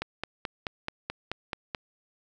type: click train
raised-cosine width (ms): 0.3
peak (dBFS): -15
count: 9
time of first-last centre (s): 0.02-1.748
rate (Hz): 4.63
effects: none